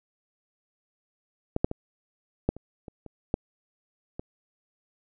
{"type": "clicks", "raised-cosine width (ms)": 2, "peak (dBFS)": [-12, -7, -18, -9, -27, -27, -28, -10, -21], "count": 9, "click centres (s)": [1.564, 1.645, 1.714, 2.49, 2.566, 2.882, 3.063, 3.341, 4.195], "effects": []}